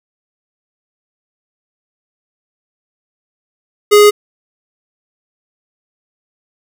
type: tone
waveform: square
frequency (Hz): 415.3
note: G#4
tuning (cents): 0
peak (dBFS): -4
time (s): 3.91-4.11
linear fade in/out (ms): 20
effects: none